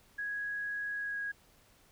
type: tone with pitch glide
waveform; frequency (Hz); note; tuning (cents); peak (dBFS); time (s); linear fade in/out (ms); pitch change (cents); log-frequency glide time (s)
sine; 1661.2 to 1649.7; G#6 to G#6; 0 to -12; -34; 0.18-1.32; 10; -12; 0.94-1.19
effects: pink hiss -64 dBFS RMS until 1.91 s